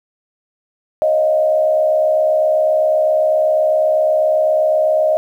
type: tone with frequency modulation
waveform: sine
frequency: 622.3 Hz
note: D#5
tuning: in tune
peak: -11 dBFS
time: 1.02-5.17 s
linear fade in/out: 0 ms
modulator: 67.8 Hz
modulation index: 0.63
effects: 8-bit